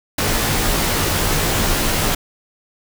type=noise with comb filter; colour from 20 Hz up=pink; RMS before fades=-18 dBFS; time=0.18-2.15 s; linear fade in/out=5 ms; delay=16 ms; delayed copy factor=-0.65; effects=none